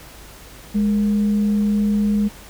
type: tone with frequency modulation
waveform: sine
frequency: 207.7 Hz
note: G#3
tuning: in tune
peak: -15 dBFS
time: 0.74-2.29 s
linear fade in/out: 20 ms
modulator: 257 Hz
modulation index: 0.2
effects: added 50 Hz sine -45 dBFS peak until 2.49 s + pink hiss -42 dBFS RMS until 2.49 s